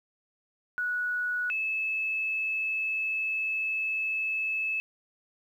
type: tone pair in turn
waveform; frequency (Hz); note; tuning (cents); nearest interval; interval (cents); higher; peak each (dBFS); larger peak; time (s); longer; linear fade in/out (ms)
sine; 1468 / 2606; F#6 / E7; -14 / -20; minor seventh; 994; second; -27; neither; 0.78-1.5 / 1.5-4.8; second; 0
effects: 10-bit